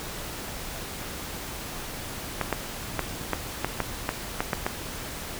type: clicks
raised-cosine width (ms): 0.5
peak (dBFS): -9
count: 10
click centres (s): 2.413 / 2.527 / 2.993 / 3.333 / 3.646 / 3.803 / 4.091 / 4.405 / 4.532 / 4.665
effects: pink hiss -36 dBFS RMS until 5.39 s